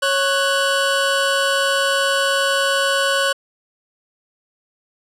25% pulse tone pair together, 551 / 1489.8 Hz, C#5 / F#6, -11 / +11 cents, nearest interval octave + perfect fourth, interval 1722 cents, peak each -15 dBFS, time 0.02-3.33 s, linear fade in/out 10 ms, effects low-pass 11000 Hz 12 dB/octave

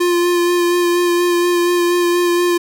square tone with vibrato, 350 Hz, F4, 4 cents sharp, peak -13 dBFS, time 0-2.58 s, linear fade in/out 10 ms, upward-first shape sine, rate 4.2 Hz, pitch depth 16 cents each way, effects none

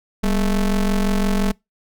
square ring-modulated tone, 110 Hz, A2, in tune, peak -14 dBFS, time 0.23-1.52 s, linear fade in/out 10 ms, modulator 87.1 Hz, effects noise-tail reverb RT60 0.2 s tail -25 dB re dry

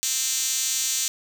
5% pulse tone with high-pass filter, 261.6 Hz, C4, in tune, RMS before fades -25 dBFS, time 0.03-1.08 s, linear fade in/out 0 ms, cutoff 5400 Hz, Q 6.9, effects none

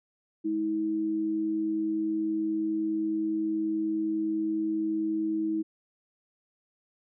sine tone pair together, 211.1 / 320.7 Hz, G#3 / E4, +29 / -48 cents, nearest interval perfect fifth, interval 723 cents, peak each -37 / -26 dBFS, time 0.44-5.63 s, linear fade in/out 20 ms, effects none

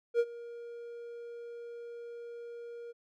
triangle tone with ADSR envelope, 471.6 Hz, A#4, 20 cents sharp, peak -20 dBFS, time 0.14-2.93 s, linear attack 54 ms, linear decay 52 ms, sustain -20 dB, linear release 26 ms, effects none

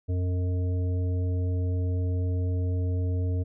harmonic tone, 90.4 Hz, F#2, 40 cents flat, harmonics 1 / 3 / 5 / 7, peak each -24 / -37 / -39 / -46 dBFS, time 0.08-3.44 s, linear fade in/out 20 ms, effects none

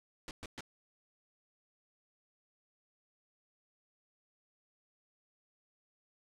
pink noise bursts, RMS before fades -44 dBFS, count 3, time 0.28-0.607 s, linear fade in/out 0 ms, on 29 ms, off 120 ms, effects low-pass 7000 Hz 12 dB/octave

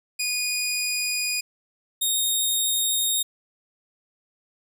15% pulse tone pair in turn, 2463 / 3712 Hz, D#7 / A#7, -18 / -8 cents, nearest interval perfect fifth, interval 710 cents, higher second, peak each -17 / -14 dBFS, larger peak second, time 0.19-1.41 / 2.01-3.23 s, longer neither, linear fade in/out 10 ms, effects none

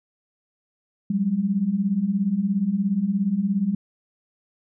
sine beating tone pair, 185 / 202 Hz, F#3 / G#3, 0 / -48 cents, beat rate 17 Hz, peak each -25 / -21 dBFS, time 1.1-3.75 s, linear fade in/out 5 ms, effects none

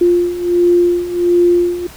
sine beating tone pair, 349.2 / 350.6 Hz, F4 / F4, 0 / +7 cents, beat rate 1.4 Hz, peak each -15 / -11 dBFS, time 0.01-1.87 s, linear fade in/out 5 ms, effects added 60 Hz sine -41 dBFS peak until 1.96 s + pink hiss -37 dBFS RMS until 1.96 s

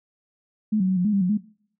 sine tone with pitch steps, 214.3 / 186.6 / 187.7 / 178.9 / 211.2 / 197.4 / 180.6 / 210.5 Hz, A3 / F#3 / F#3 / F3 / G#3 / G3 / F#3 / G#3, -45 / +15 / +25 / +42 / +29 / +12 / -42 / +24 cents, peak -18 dBFS, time 0.72-1.376 s, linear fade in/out 10 ms, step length 82 ms, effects noise-tail reverb RT60 0.6 s tail -22 dB re dry

